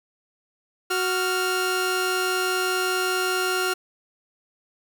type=tone pair together; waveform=sawtooth; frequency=370 / 1395 Hz; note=F#4 / F6; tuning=0 / -2 cents; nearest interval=octave + major seventh; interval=2298 cents; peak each=-21 dBFS; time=0.9-3.74 s; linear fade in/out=10 ms; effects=none